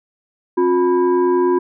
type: tone with frequency modulation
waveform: sine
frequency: 358.6 Hz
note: F4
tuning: 46 cents sharp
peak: -12 dBFS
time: 0.57-1.59 s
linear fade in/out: 10 ms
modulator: 627 Hz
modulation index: 0.73
effects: none